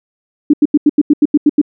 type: tone bursts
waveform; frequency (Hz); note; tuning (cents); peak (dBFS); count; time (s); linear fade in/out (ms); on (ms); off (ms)
sine; 295.1; D4; +8; -4; 10; 0.5-1.615; 5; 35; 85
effects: none